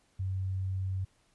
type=tone; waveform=sine; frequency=94.7 Hz; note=F#2; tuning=41 cents sharp; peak=-30 dBFS; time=0.19-1.05 s; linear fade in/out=10 ms; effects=pink hiss -69 dBFS RMS until 1.34 s + resampled to 24000 Hz